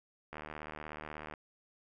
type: click train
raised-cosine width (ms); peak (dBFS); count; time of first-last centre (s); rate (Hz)
0.5; -28; 78; 0.33-1.338; 76.4
effects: none